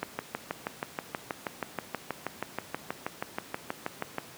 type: click train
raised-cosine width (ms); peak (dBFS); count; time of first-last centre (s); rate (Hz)
0.5; -15; 27; 0.03-4.183; 6.26
effects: pink hiss -48 dBFS RMS until 4.37 s + high-pass 150 Hz 12 dB/octave